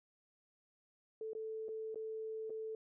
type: tone with dropouts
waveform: sine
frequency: 440 Hz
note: A4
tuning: in tune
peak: -40 dBFS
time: 1.21-2.75 s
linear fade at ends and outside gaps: 2 ms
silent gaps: 1.333-1.35 / 1.684-1.689 / 1.945-1.957 / 2.497-2.503 s
effects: none